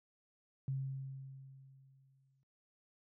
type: tone with exponential decay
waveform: sine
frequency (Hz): 134.5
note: C3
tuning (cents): +48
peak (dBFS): -33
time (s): 0.68-2.43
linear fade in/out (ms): 0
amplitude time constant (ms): 380
effects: high-pass 80 Hz 12 dB/octave